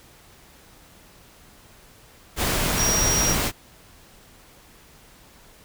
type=tone in noise; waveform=sine; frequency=5690 Hz; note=F8; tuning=31 cents sharp; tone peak=-21 dBFS; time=2.76-3.36 s; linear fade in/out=50 ms; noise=pink; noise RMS=-23 dBFS; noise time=2.36-3.52 s; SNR=-1 dB; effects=pink hiss -51 dBFS RMS until 5.64 s